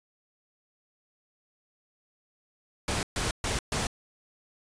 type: noise bursts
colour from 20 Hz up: pink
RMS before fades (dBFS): -29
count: 4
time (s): 2.88-3.87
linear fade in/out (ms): 2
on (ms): 150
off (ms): 130
effects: resampled to 22050 Hz